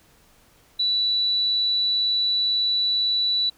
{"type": "tone", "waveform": "sine", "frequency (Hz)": 3951, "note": "B7", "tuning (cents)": 0, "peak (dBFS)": -19, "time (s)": [0.79, 3.5], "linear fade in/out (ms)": 10, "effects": ["pink hiss -57 dBFS RMS until 3.57 s"]}